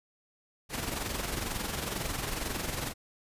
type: noise with amplitude modulation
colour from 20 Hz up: pink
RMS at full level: -32 dBFS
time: 0.69-2.94 s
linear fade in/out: 50 ms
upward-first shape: sine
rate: 22.1 Hz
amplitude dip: 55%
effects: resampled to 32000 Hz